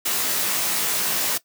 white noise with comb filter, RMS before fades -23 dBFS, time 0.05-1.38 s, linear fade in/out 10 ms, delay 17 ms, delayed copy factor -0.65, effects noise-tail reverb RT60 0.1 s tail -17 dB re dry + high-pass 150 Hz 12 dB/octave

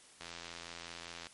click train, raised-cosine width 0.2 ms, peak -27 dBFS, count 91, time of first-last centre 0.21-1.269 s, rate 85 Hz, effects white hiss -59 dBFS RMS until 1.33 s + MP3 48 kbps

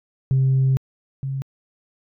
sine tone pair in turn, 132.8 / 135.28 Hz, C3 / C#3, +26 / -42 cents, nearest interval unison, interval 32 cents, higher second, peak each -13 / -23 dBFS, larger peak first, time 0.31-0.77 / 1.23-1.42 s, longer first, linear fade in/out 0 ms, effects tanh soft clip ceiling -12 dBFS

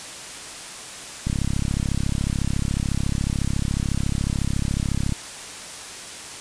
click train, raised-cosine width 5 ms, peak -11 dBFS, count 132, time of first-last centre 1.27-5.123 s, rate 34 Hz, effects white hiss -36 dBFS RMS until 6.4 s + resampled to 22050 Hz

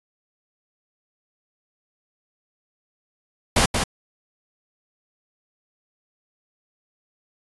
pink noise with echo, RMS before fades -17 dBFS, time 3.56-3.66 s, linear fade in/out 5 ms, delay 180 ms, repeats 1, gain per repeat -5 dB, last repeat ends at 3.84 s, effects resampled to 24000 Hz

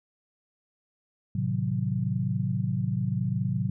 sine chord, A diminished seventh, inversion none, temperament equal, 110 / 130.81 / 155.56 / 185 Hz, A2 / C3 / Eb3 / Gb3, 0 / 0 / 0 / 0 cents, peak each -30 / -29 / -34 / -30 dBFS, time 1.35-3.7 s, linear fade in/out 5 ms, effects none

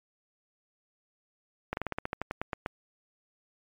slowing click train, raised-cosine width 0.5 ms, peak -16 dBFS, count 13, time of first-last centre 1.73-2.661 s, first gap 41 ms, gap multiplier 1.11, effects MP3 96 kbps

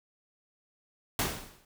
pink noise with exponential decay, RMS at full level -26 dBFS, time 1.19-1.65 s, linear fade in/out 2 ms, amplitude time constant 100 ms, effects none

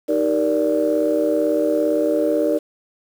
sine chord, Eb major seventh, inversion none, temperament just, 311.1 / 388.9 / 466.7 / 583.4 Hz, Eb4 / G4 / Bb4 / D5, 0 / -14 / +2 / -12 cents, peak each -20 / -25 / -21 / -19 dBFS, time 0.08-2.59 s, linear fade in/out 20 ms, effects tanh soft clip ceiling -8 dBFS + 7-bit

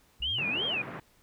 triangle exponential sweep, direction up, 51.91 to 794 Hz, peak -38 dBFS, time 0.2-0.75 s, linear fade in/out 5 ms
sine tone with vibrato, 2794 Hz, F7, in tune, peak -28 dBFS, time 0.22-0.82 s, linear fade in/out 5 ms, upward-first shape sine, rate 2.9 Hz, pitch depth 250 cents each way
pink band-pass noise, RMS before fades -41 dBFS, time 0.38-1 s, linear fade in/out 5 ms, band 120 to 2200 Hz, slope 24 dB/octave
effects pink hiss -64 dBFS RMS until 1.22 s

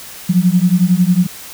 sine beating tone pair, 174.61 / 185.61 Hz, F3 / F#3, 0 / +6 cents, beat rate 11 Hz, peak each -12 dBFS, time 0.29-1.27 s, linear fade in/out 10 ms, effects white hiss -33 dBFS RMS until 1.53 s

